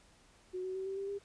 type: tone with pitch steps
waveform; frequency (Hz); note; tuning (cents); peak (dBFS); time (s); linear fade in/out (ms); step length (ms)
sine; 367.7 / 374.1 / 380.7 / 387.3 / 394.1 / 401; F#4 / F#4 / F#4 / G4 / G4 / G4; -11 / +19 / +49 / -21 / +9 / +39; -36; 0.53-1.19; 20; 110
effects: pink hiss -64 dBFS RMS until 1.24 s + resampled to 22050 Hz